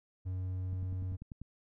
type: tone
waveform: triangle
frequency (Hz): 92.5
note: F#2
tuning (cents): 0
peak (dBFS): -32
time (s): 0.25-1.17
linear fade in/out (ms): 20
type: click train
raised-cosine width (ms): 5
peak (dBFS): -32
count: 8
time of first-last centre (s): 0.73-1.416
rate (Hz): 10.2
effects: none